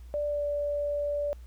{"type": "tone with pitch glide", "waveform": "sine", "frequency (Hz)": [587.3, 581.2], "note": ["D5", "D5"], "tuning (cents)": [0, -18], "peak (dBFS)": -27, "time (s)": [0.14, 1.33], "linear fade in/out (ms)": 0, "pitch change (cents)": -18, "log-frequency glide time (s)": [0.26, 0.43], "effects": ["added 60 Hz sine -43 dBFS peak until 1.46 s", "pink hiss -64 dBFS RMS until 1.46 s"]}